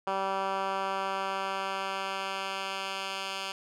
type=tone with band-pass filter sweep; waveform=10% pulse; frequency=193.4 Hz; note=G3; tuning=23 cents flat; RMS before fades=-33 dBFS; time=0.07-3.52 s; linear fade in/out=2 ms; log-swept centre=980 to 3200 Hz; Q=0.94; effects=none